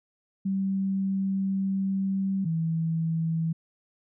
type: tone pair in turn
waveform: sine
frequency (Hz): 193.4 / 163.06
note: G3 / E3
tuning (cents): -23 / -19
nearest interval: minor third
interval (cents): 296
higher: first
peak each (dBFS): -24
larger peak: neither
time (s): 0.45-2.45 / 2.45-3.53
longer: first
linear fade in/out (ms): 10
effects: none